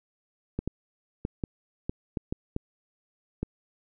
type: clicks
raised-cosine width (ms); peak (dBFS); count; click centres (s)
3; -16; 9; 0.59 / 0.676 / 1.251 / 1.438 / 1.895 / 2.172 / 2.325 / 2.564 / 3.43
effects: none